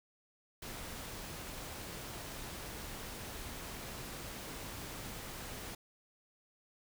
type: noise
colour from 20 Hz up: pink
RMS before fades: -45 dBFS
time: 0.62-5.75 s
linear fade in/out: 5 ms
effects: none